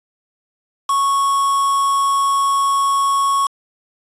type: tone with quantisation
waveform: triangle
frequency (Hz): 1105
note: C#6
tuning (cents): -6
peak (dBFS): -12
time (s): 0.89-3.47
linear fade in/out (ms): 5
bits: 4
effects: resampled to 22050 Hz